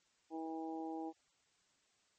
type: harmonic tone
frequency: 161.3 Hz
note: E3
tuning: 37 cents flat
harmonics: 2 / 3 / 4 / 5 / 6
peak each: -42 / -50 / -54 / -46 / -60 dBFS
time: 0.3-1.13 s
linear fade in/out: 50 ms
effects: white hiss -75 dBFS RMS until 2.18 s + MP3 32 kbps